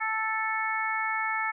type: harmonic tone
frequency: 440 Hz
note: A4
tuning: in tune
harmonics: 2 / 3 / 4 / 5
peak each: -32 / -32 / -32 / -32 dBFS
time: 0-1.52 s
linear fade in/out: 20 ms
effects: none